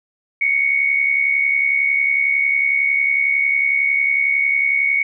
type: tone pair together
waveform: sine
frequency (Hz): 2159 / 2230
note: C#7 / C#7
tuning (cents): -46 / +10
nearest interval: minor second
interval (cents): 56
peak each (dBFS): -21 / -15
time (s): 0.41-5.03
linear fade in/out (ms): 5
effects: none